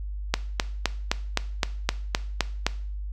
click train, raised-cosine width 0.2 ms, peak -3 dBFS, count 10, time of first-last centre 0.34-2.666 s, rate 3.87 Hz, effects noise-tail reverb RT60 0.5 s tail -17 dB re dry + added 50 Hz sine -30 dBFS peak until 3.12 s

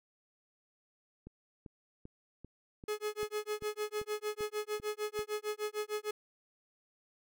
click train, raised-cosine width 3 ms, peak -35 dBFS, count 11, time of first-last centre 1.27-5.192 s, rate 2.55 Hz
45% pulse tone with tremolo, 423 Hz, G#4, 32 cents sharp, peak -32 dBFS, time 2.88-6.11 s, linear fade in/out 5 ms, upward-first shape sine, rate 6.6 Hz, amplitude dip 100%
effects none

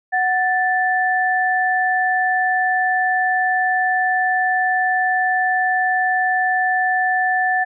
sine tone pair together, 740 / 1760 Hz, F#5 / A6, 0 / 0 cents, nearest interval octave + minor third, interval 1500 cents, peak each -18 dBFS, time 0.12-7.65 s, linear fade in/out 20 ms, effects none

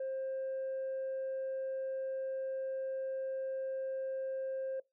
sine tone, 530 Hz, C5, 22 cents sharp, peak -33 dBFS, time 0-4.8 s, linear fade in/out 5 ms, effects noise-tail reverb RT60 0.2 s tail -23 dB re dry + tanh soft clip ceiling -33 dBFS

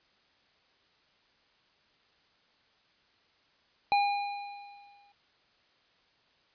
square tone with exponential decay, 811 Hz, G#5, 41 cents flat, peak -22 dBFS, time 3.92-5.12 s, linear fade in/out 0 ms, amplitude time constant 260 ms, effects white hiss -67 dBFS RMS until 6.54 s + resampled to 11025 Hz

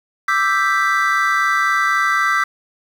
triangle chord, E minor seventh, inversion third, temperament equal, 1174.7 / 1318.5 / 1568 / 1975.5 Hz, D6 / E6 / G6 / B6, 0 / 0 / 0 / 0 cents, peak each -18 dBFS, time 0.28-2.44 s, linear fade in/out 5 ms, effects 7-bit

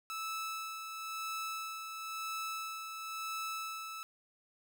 sawtooth tone with tremolo, 1310 Hz, E6, 11 cents flat, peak -33 dBFS, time 0.1-4.03 s, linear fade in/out 0 ms, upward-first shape sine, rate 0.98 Hz, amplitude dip 45%, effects none

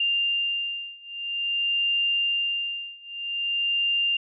sine beating tone pair, 2794 / 2794.5 Hz, F7 / F7, 0 / 0 cents, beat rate 0.5 Hz, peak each -27 / -26 dBFS, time 0-4.17 s, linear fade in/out 5 ms, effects none

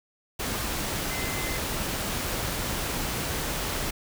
sine tone in noise, 2060 Hz, C7, 28 cents flat, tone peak -36 dBFS, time 1.1-1.58 s, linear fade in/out 10 ms, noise pink, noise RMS -30 dBFS, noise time 0.39-3.91 s, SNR -9 dB, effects none

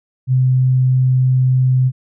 sine tone, 128.8 Hz, C3, 27 cents flat, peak -10 dBFS, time 0.27-1.92 s, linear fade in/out 50 ms, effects none

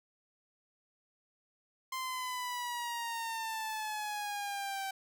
sawtooth exponential sweep, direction down, 1046.5 to 773 Hz, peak -32 dBFS, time 1.92-4.91 s, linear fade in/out 5 ms, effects none

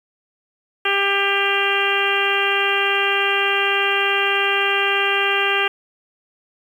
harmonic tone, 397.4 Hz, G4, 24 cents sharp, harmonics 1 / 2 / 3 / 4 / 5 / 6 / 7 / 8, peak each -24 / -26 / -25 / -23 / -26 / -25 / -22 / -27 dBFS, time 0.85-5.68 s, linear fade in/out 5 ms, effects 8-bit

